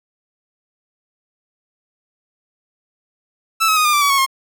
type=tone with pitch steps; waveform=sawtooth; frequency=1318.5 / 1280.2 / 1243.1 / 1207 / 1171.9 / 1137.9 / 1104.9 / 1072.8 Hz; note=E6 / D#6 / D#6 / D6 / D6 / C#6 / C#6 / C6; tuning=0 / +49 / -2 / +47 / -4 / +45 / -6 / +43 cents; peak=-9 dBFS; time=3.6-4.264 s; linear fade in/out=20 ms; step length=83 ms; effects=none